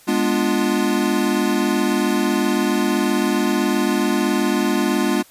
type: chord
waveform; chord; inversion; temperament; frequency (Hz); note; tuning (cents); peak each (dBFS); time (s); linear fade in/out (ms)
square; G# diminished seventh; none; equal with one note detuned; 207.7 / 246.1 / 293.7 / 349.2; G#3 / B3 / D4 / F4; 0 / -6 / 0 / 0; -23; 0.07-5.23; 20
effects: white hiss -49 dBFS RMS until 5.3 s + resampled to 32000 Hz